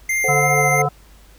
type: tone with vibrato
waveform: square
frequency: 2093 Hz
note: C7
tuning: in tune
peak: -18 dBFS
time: 0.09-0.82 s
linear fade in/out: 5 ms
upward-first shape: triangle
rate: 3 Hz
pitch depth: 10 cents each way
type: chord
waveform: sine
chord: F# diminished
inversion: first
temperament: equal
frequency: 440 / 523.3 / 740 Hz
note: A4 / C5 / F#5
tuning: 0 / 0 / 0 cents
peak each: -25 / -23 / -26 dBFS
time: 0.24-0.86 s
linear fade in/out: 2 ms
type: harmonic tone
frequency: 145.2 Hz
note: D3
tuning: 19 cents flat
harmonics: 1 / 3 / 5 / 7 / 9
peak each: -21 / -29 / -20 / -31 / -24 dBFS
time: 0.28-0.89 s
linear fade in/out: 10 ms
effects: added 50 Hz sine -46 dBFS peak until 1.38 s + pink hiss -51 dBFS RMS until 1.38 s